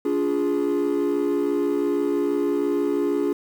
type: chord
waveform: triangle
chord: D diminished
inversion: none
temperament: equal with one note detuned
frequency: 286.6 / 349.2 / 415.3 Hz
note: D4 / F4 / Ab4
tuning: -42 / 0 / 0 cents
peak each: -21 / -22 / -21 dBFS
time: 0.05-3.33 s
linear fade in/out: 5 ms
effects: tanh soft clip ceiling -14 dBFS + 8-bit